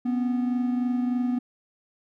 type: tone pair together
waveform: triangle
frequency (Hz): 246.1 / 269.4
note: B3 / C#4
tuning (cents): -6 / -49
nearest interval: major second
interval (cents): 157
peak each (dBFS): -21 / -31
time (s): 0.05-1.39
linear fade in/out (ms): 10
effects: none